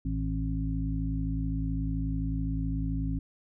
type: harmonic tone with a mistuned harmonic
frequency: 53.7 Hz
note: A1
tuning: 41 cents flat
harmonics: 1 / 2 / 3 / 5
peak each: -31 / -35 / -34 / -34 dBFS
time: 0.05-3.19 s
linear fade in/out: 5 ms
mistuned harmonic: 2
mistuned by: +34 cents
effects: none